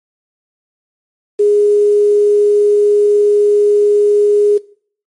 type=tone with quantisation; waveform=sine; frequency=413.5 Hz; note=G#4; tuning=8 cents flat; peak=-7 dBFS; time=1.39-4.58 s; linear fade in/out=10 ms; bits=6; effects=noise-tail reverb RT60 0.5 s tail -20 dB re dry + MP3 48 kbps